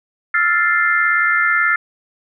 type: chord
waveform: sine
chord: F major seventh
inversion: third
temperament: equal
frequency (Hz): 1318.5 / 1396.9 / 1760 / 2093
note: E6 / F6 / A6 / C7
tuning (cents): 0 / 0 / 0 / 0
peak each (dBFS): -22 / -17 / -17 / -19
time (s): 0.34-1.76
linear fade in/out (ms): 5
effects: none